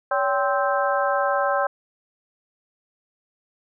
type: harmonic tone with a mistuned harmonic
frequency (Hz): 261.4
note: C4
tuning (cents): -1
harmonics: 2 / 3 / 4 / 5 / 6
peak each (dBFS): -23 / -25 / -26 / -27 / -28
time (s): 0.11-1.67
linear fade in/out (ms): 5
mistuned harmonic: 2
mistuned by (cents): +140
effects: none